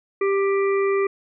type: harmonic tone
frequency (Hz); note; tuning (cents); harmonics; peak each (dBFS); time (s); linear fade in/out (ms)
393.9; G4; +8; 1 / 3 / 5 / 6; -18 / -28 / -32 / -34; 0.21-1.07; 5
effects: none